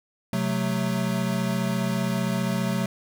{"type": "chord", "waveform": "square", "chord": "F# diminished", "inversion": "second", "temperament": "equal", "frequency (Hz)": [130.81, 185, 220], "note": ["C3", "F#3", "A3"], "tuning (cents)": [0, 0, 0], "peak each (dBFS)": [-30, -27, -29], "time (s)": [0.33, 2.86], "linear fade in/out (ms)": 2, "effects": []}